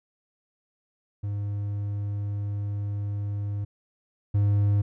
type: tone pair in turn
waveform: triangle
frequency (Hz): 102 / 102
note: G#2 / G#2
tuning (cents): -31 / -31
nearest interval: unison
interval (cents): 0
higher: neither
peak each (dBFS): -25 / -17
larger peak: second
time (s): 1.23-3.65 / 4.34-4.82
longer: first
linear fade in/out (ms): 10
effects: none